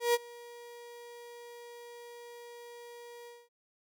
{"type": "tone with ADSR envelope", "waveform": "35% pulse", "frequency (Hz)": 476.4, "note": "A#4", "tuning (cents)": 38, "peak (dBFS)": -21, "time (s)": [0, 3.49], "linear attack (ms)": 140, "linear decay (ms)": 35, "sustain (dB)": -24, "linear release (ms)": 220, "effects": []}